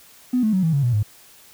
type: tone with pitch steps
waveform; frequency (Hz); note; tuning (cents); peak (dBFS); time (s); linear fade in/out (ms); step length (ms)
triangle; 250.3 / 216.6 / 187.51 / 162.3 / 140.48 / 121.59 / 105.24; B3 / A3 / F#3 / E3 / C#3 / B2 / G#2; +23 / -27 / +23 / -27 / +23 / -27 / +23; -12; 0.33-1.03; 10; 100
effects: tanh soft clip ceiling -14 dBFS + white hiss -49 dBFS RMS until 1.53 s